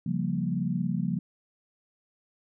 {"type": "chord", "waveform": "sine", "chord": "G half-diminished seventh", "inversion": "second", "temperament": "equal", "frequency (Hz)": [138.59, 174.61, 196, 233.1], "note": ["Db3", "F3", "G3", "Bb3"], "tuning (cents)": [0, 0, 0, 0], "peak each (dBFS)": [-33, -29, -32, -33], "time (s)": [0.06, 1.19], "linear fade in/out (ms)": 5, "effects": []}